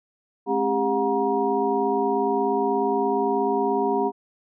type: tone cluster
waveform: sine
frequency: 214 / 270.8 / 400 / 724 / 949 Hz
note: A3 / C#4 / G4 / F#5 / A#5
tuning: -48 / -40 / +35 / -38 / +31 cents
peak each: -31 / -28 / -23 / -27 / -26 dBFS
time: 0.46-4.12 s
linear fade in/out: 50 ms
effects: none